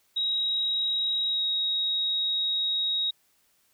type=tone with pitch glide; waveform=sine; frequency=3816 to 3787 Hz; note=A#7 to A#7; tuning=+40 to +27 cents; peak=-24 dBFS; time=0.16-3.11 s; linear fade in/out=10 ms; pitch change=-13 cents; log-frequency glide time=1.28-1.42 s; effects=white hiss -67 dBFS RMS until 3.73 s